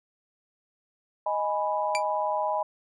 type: chord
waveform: sine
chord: G# minor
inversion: second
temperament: equal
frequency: 622.3 / 830.6 / 987.8 Hz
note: D#5 / G#5 / B5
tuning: 0 / 0 / 0 cents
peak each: -29 dBFS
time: 1.26-2.63 s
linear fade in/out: 5 ms
type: tone with exponential decay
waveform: sawtooth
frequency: 2349 Hz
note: D7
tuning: in tune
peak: -19 dBFS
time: 1.95-2.03 s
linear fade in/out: 0 ms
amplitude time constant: 17 ms
effects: resampled to 22050 Hz